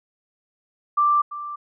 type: tone with echo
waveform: sine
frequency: 1177 Hz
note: D6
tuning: 3 cents sharp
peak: -15 dBFS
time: 0.97-1.22 s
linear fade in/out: 10 ms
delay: 340 ms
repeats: 1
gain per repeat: -14 dB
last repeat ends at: 1.56 s
effects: none